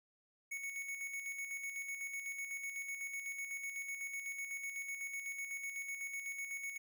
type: tone with tremolo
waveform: square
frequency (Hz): 2217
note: C#7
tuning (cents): 0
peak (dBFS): -40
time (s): 0.51-6.78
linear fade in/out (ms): 10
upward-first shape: square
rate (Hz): 8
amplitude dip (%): 45
effects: none